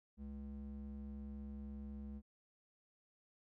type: ring-modulated tone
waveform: triangle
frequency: 139.1 Hz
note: C#3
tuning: 6 cents sharp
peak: -40 dBFS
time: 0.17-2.22 s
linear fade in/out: 50 ms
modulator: 71.9 Hz
effects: none